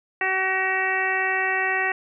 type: harmonic tone with a mistuned harmonic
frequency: 378.5 Hz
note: F#4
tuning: 39 cents sharp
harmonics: 1 / 2 / 3 / 4 / 5 / 6 / 7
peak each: -31 / -28 / -33 / -31 / -23 / -32 / -31 dBFS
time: 0.21-1.92 s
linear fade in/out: 2 ms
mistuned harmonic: 7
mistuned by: +16 cents
effects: none